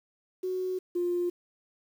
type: tone pair in turn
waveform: sine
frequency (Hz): 370 / 351.9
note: F#4 / F4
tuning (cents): 0 / +13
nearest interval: minor second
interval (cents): 87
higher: first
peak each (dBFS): -28 / -25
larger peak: second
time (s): 0.43-0.79 / 0.95-1.3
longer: first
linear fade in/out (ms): 10
effects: tanh soft clip ceiling -21 dBFS + 9-bit